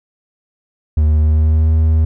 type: tone with pitch glide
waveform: triangle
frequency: 76.5 to 79.29 Hz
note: D#2 to D#2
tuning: -29 to +33 cents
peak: -7 dBFS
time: 0.97-2.05 s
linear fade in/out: 5 ms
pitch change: +62 cents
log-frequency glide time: 1.16-1.71 s
effects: none